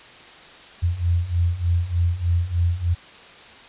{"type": "beating tone pair", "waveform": "sine", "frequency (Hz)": [84.5, 87.8], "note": ["E2", "F2"], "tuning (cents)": [43, 10], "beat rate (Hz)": 3.3, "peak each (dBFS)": [-23, -20], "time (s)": [0.82, 2.95], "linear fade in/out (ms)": 20, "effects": ["white hiss -44 dBFS RMS until 3.68 s", "resampled to 8000 Hz"]}